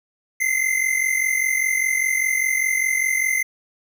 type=tone pair together; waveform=square; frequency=2048 / 2093 Hz; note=C7 / C7; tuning=-38 / 0 cents; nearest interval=unison; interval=38 cents; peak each=-22 dBFS; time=0.4-3.43 s; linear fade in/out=10 ms; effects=none